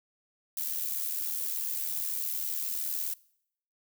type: noise with amplitude modulation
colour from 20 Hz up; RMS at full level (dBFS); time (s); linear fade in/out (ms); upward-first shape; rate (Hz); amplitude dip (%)
violet; -30; 0.57-3.14; 5; sine; 79.9; 65
effects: noise-tail reverb RT60 0.7 s tail -23 dB re dry